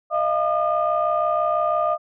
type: tone cluster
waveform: sine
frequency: 620 / 686 / 1212 Hz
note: D#5 / F5 / D#6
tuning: -6 / -31 / -46 cents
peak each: -22 dBFS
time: 0.1-1.98 s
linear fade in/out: 50 ms
effects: tanh soft clip ceiling -10 dBFS